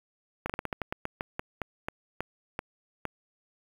slowing click train, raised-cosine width 0.5 ms, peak -16 dBFS, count 16, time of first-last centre 0.46-3.053 s, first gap 36 ms, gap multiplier 1.2, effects 7-bit

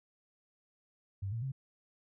sine tone with pitch steps, 98 / 114.54 / 133.87 Hz, G2 / A#2 / C3, 0 / -30 / +40 cents, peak -34 dBFS, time 1.22-1.52 s, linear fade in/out 10 ms, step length 100 ms, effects none

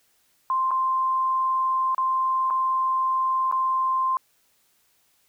sine tone with dropouts, 1046.5 Hz, C6, in tune, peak -20 dBFS, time 0.5-4.17 s, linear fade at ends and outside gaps 1 ms, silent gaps 0.708-0.714 / 1.947-1.98 / 2.502-2.507 / 3.514-3.524 s, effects white hiss -65 dBFS RMS until 5.28 s

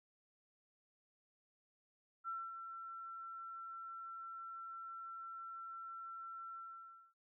sine tone with ADSR envelope, 1347 Hz, E6, 37 cents sharp, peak -39 dBFS, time 2.24-7.14 s, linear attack 42 ms, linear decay 230 ms, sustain -7 dB, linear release 600 ms, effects none

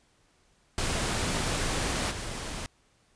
pink noise with level steps, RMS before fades -29 / -36 dBFS, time 0.78-2.66 s, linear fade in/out 0 ms, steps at 2.1 s, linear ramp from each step 20 ms, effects pink hiss -66 dBFS RMS until 3.15 s + resampled to 22050 Hz

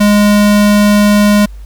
square tone, 206.8 Hz, G#3, 7 cents flat, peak -6 dBFS, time 0-1.46 s, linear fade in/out 10 ms, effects added 50 Hz sine -26 dBFS peak until 1.65 s + pink hiss -48 dBFS RMS until 1.65 s

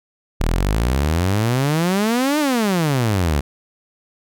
sawtooth exponential two-way sweep, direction up then down, 37 to 310 to 67.4 Hz, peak -12 dBFS, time 0.4-3.41 s, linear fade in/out 10 ms, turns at 2.39 s, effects none

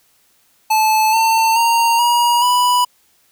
square tone with pitch steps, 870 / 897.6 / 926 / 955.3 / 985.6 Hz, A5 / A5 / A#5 / A#5 / B5, -20 / +34 / -12 / +42 / -4 cents, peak -12 dBFS, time 0.7-2.85 s, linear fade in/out 10 ms, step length 430 ms, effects white hiss -57 dBFS RMS until 3.31 s

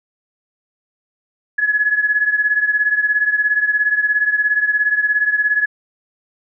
sine beating tone pair, 1690 / 1707 Hz, G#6 / G#6, +30 / +47 cents, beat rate 17 Hz, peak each -15 / -19 dBFS, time 1.58-5.66 s, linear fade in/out 10 ms, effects none

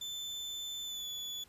35% pulse tone with pitch glide, 3526 to 3438 Hz, A7 to A7, +3 to -41 cents, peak -37 dBFS, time 0.01-1.44 s, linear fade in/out 5 ms, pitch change -44 cents, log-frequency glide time 0.84-1.08 s, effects pink hiss -63 dBFS RMS until 1.48 s + resampled to 32000 Hz

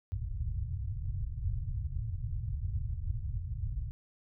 white low-pass noise, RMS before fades -35 dBFS, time 0.12-3.91 s, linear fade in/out 0 ms, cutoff 120 Hz, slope 48 dB/octave, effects none

